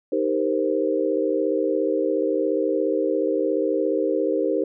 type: chord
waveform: sine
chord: C minor seventh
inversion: first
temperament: equal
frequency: 311.1 / 392 / 466.2 / 523.3 Hz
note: Eb4 / G4 / Bb4 / C5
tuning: 0 / 0 / 0 / 0 cents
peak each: -25 dBFS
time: 0.12-4.64 s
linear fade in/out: 5 ms
effects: none